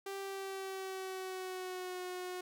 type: tone with pitch glide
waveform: sawtooth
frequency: 392 to 363.6 Hz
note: G4 to F#4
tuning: 0 to -30 cents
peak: -36 dBFS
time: 0.06-2.41 s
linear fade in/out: 5 ms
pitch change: -130 cents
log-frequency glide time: 0.19-2.01 s
effects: 13-bit